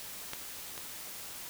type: clicks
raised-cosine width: 0.2 ms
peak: -19 / -24 dBFS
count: 2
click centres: 0.334 / 0.778 s
effects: white hiss -44 dBFS RMS until 1.49 s